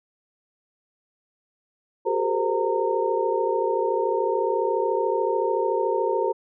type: tone cluster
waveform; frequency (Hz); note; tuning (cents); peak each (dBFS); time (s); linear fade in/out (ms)
sine; 372.5 / 406.3 / 459.7 / 520 / 919; F#4 / G#4 / A#4 / C5 / A#5; +12 / -38 / -24 / -11 / -25; -27; 2.05-6.33; 20
effects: none

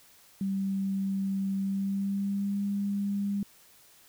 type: tone with pitch glide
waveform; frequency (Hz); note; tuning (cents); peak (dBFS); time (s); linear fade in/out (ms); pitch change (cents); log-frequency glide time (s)
sine; 194.5 to 200.8; G3 to G3; -13 to +42; -27; 0.41-3.43; 2; +55; 1.58-2.6
effects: white hiss -58 dBFS RMS until 4.08 s

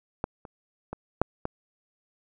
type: clicks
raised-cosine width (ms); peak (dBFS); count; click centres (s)
1; -13 / -28 / -20 / -6 / -15; 5; 0.241 / 0.452 / 0.93 / 1.216 / 1.454
effects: none

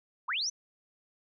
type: linear sweep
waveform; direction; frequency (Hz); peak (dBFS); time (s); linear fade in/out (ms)
sine; up; 843 to 6250; -29; 0.28-0.5; 10
effects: none

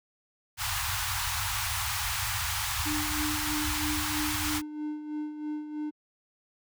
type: band-stop noise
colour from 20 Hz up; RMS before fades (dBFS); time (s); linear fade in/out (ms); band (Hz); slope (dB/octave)
pink; -30; 0.57-4.62; 50; 110 to 820; 48
type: tone with tremolo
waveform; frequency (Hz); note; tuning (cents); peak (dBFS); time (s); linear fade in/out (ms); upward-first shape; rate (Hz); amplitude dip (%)
triangle; 301.7; D4; +47; -28; 2.85-5.91; 20; sine; 3.1; 60
effects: high-pass 60 Hz 12 dB/octave

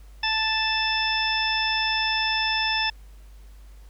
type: harmonic tone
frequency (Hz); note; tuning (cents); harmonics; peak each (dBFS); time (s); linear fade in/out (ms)
880; A5; 0; 1 / 2 / 3 / 4 / 6; -28 / -28 / -28 / -28 / -28; 0.23-2.9; 5
effects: added 50 Hz sine -43 dBFS peak until 3.89 s + pink hiss -59 dBFS RMS until 3.89 s

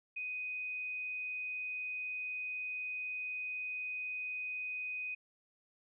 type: tone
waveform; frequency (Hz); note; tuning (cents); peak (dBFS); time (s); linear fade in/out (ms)
sine; 2498; D#7; +6; -37; 0.16-5.15; 10
effects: none

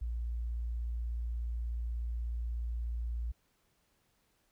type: tone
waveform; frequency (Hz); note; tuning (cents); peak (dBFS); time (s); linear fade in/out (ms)
sine; 58.27; A#1; 0; -33; 0.01-3.32; 10
effects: pink hiss -74 dBFS RMS until 4.51 s

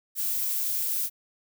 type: noise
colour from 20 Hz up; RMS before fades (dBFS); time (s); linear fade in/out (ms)
violet; -28; 0.15-1.1; 50
effects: none

